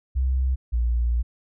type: tone pair in turn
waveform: sine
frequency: 64.9 / 59.09 Hz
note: C2 / A#1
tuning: -13 / +24 cents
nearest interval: major second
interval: 163 cents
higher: first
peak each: -19 dBFS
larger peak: neither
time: 0.15-0.56 / 0.72-1.23 s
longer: second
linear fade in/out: 20 ms
effects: none